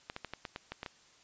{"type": "clicks", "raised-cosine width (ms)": 0.3, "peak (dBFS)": -23, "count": 9, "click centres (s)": [0.099, 0.164, 0.247, 0.336, 0.452, 0.561, 0.72, 0.831, 0.862], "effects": ["white hiss -62 dBFS RMS until 1.23 s", "resampled to 16000 Hz"]}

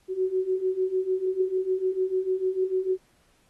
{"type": "beating tone pair", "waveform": "sine", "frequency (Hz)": [370, 376.7], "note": ["F#4", "F#4"], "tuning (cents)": [0, 31], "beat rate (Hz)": 6.7, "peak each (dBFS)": [-28, -25], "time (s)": [0.08, 2.98], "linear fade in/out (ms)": 50, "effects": ["pink hiss -65 dBFS RMS until 3.49 s", "AAC 32 kbps"]}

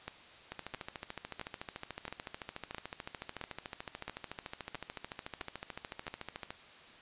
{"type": "two click trains", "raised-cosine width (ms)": 0.3, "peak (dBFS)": [-24, -23], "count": [83, 10], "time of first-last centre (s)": [[0.52, 6.505], [0.08, 6.08]], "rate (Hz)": [13.7, 1.5], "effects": ["white hiss -55 dBFS RMS until 7.01 s", "resampled to 8000 Hz"]}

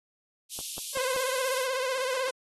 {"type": "high-pass noise", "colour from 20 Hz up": "white", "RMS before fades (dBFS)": -36, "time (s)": [0.49, 1.68], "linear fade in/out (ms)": 50, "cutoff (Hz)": 2800, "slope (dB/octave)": 48}
{"type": "click train", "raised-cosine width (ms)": 1, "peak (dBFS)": -27, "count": 4, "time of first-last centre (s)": [0.59, 1.163], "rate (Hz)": 5.24}
{"type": "tone with vibrato", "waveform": "sawtooth", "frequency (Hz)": 519, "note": "C5", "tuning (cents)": -14, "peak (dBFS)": -24, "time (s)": [0.95, 2.31], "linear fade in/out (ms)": 10, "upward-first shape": "triangle", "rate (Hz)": 16, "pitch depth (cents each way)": 85}
{"effects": ["AAC 32 kbps"]}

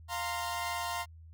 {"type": "chord", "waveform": "sawtooth", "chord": "F suspended fourth", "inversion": "none", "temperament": "equal with one note detuned", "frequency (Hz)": [698.5, 924.3, 1046.5], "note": ["F5", "Bb5", "C6"], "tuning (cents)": [0, -15, 0], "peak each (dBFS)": -34, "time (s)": [0.08, 1.06], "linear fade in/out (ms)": 50, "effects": ["added 81 Hz sine -49 dBFS peak until 1.33 s"]}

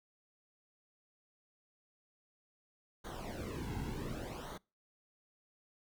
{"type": "noise with flanger", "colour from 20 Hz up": "brown", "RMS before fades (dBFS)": -42, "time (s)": [3.04, 4.58], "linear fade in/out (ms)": 10, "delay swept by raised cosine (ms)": [0.39, 1.69], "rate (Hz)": 0.67, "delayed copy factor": -0.8, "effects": ["noise-tail reverb RT60 0.3 s tail -26 dB re dry"]}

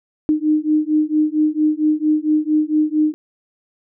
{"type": "beating tone pair", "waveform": "sine", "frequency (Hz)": [304.2, 308.6], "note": ["D#4", "D#4"], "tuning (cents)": [-39, -14], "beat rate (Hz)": 4.4, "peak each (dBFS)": -17, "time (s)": [0.29, 3.14], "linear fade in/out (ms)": 0, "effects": []}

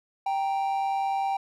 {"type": "tone pair together", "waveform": "triangle", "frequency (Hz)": [784, 933.8], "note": ["G5", "A#5"], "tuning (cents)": [0, 3], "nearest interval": "minor third", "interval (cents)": 303, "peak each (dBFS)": [-23, -32], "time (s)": [0.26, 1.37], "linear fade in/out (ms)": 5, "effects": []}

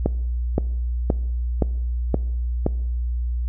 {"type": "click train", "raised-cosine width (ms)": 2, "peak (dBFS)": -5, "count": 6, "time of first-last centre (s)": [0.06, 2.664], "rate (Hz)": 1.92, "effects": ["noise-tail reverb RT60 0.9 s tail -21 dB re dry", "added 60 Hz sine -21 dBFS peak until 3.48 s"]}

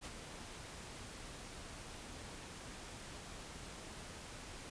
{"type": "noise with ADSR envelope", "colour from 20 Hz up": "pink", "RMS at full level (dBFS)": -45, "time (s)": [0.01, 4.7], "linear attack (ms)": 42, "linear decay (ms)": 43, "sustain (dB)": -5, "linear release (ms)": 8, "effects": ["resampled to 22050 Hz"]}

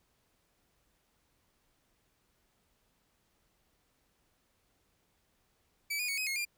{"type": "tone with pitch steps", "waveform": "sawtooth", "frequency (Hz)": [2300, 2455, 2229, 2524, 2159, 2402], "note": ["D7", "D#7", "C#7", "D#7", "C#7", "D7"], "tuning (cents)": [-37, -24, 9, 24, -46, 38], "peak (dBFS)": -29, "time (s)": [5.9, 6.452], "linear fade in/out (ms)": 10, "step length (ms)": 92, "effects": ["pink hiss -74 dBFS RMS until 6.57 s"]}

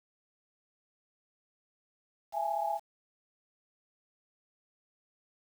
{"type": "tone cluster", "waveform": "sine", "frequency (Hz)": [669, 819, 855], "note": ["E5", "G#5", "A5"], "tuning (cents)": [25, -24, -50], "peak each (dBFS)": [-35, -32, -36], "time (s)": [2.32, 2.8], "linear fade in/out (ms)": 50, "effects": ["9-bit"]}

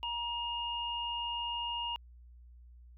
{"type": "tone pair together", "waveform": "sine", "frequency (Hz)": [946.4, 2840], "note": ["A#5", "F7"], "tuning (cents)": [26, 28], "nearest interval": "octave + perfect fifth", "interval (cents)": 1902, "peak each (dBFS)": [-37, -36], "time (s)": [0.03, 1.96], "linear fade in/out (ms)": 0, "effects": ["added 60 Hz sine -52 dBFS peak until 2.97 s"]}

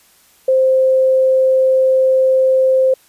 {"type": "tone", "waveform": "sine", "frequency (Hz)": 523.3, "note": "C5", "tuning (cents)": 0, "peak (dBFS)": -9, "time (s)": [0.48, 2.94], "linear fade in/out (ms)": 5, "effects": ["white hiss -51 dBFS RMS until 3.08 s", "resampled to 32000 Hz"]}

